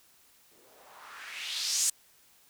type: noise with low-pass filter sweep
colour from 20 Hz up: violet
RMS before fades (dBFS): -35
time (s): 0.51-1.9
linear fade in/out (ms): 5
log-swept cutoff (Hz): 320 to 8100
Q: 2.5
effects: white hiss -62 dBFS RMS until 2.49 s